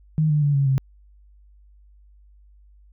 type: tone with pitch steps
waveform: sine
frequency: 155.56 / 149.83 / 144.31 / 138.99 / 133.87 Hz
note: D#3 / D3 / D3 / C#3 / C3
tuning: 0 / +35 / -30 / +5 / +40 cents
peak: -16 dBFS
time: 0.18-0.78 s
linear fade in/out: 0 ms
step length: 120 ms
effects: added 50 Hz sine -49 dBFS peak until 2.92 s